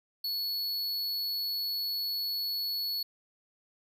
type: tone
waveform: square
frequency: 4400 Hz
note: C#8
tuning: 14 cents flat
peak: -31 dBFS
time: 0.24-3.03 s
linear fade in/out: 5 ms
effects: none